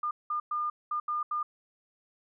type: tone bursts at uneven times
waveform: sine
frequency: 1209 Hz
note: D6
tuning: 50 cents sharp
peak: -28 dBFS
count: 6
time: 0.03-0.11 / 0.3-0.4 / 0.51-0.7 / 0.91-1 / 1.08-1.23 / 1.31-1.43 s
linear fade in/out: 5 ms
effects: none